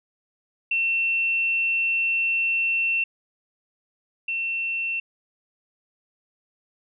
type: tone pair in turn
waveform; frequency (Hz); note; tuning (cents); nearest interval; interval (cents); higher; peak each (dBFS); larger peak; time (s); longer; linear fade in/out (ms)
sine; 2700 / 2700; E7 / E7; +41 / +41; unison; 0; neither; -20 / -24; first; 0.71-3.04 / 4.28-5; first; 5
effects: none